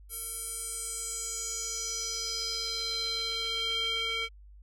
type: tone with band-pass filter sweep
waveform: square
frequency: 453.9 Hz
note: A#4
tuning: 46 cents flat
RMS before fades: -34 dBFS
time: 0.09-4.29 s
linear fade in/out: 50 ms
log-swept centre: 11000 to 2700 Hz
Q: 4.9
effects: added 50 Hz sine -49 dBFS peak until 4.62 s